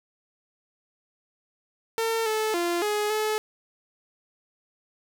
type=tone with pitch steps; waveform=sawtooth; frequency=452.5 / 434.7 / 345.7 / 418.9 / 429.9 Hz; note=A4 / A4 / F4 / G#4 / A4; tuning=+48 / -21 / -18 / +15 / -40 cents; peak=-20 dBFS; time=1.98-3.38 s; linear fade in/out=0 ms; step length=280 ms; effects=none